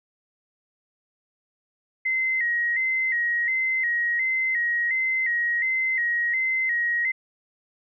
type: tone with vibrato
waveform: sine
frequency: 1975.5 Hz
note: B6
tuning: in tune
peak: -21 dBFS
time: 2.05-7.12 s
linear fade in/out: 10 ms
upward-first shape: square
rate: 1.4 Hz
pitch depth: 75 cents each way
effects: none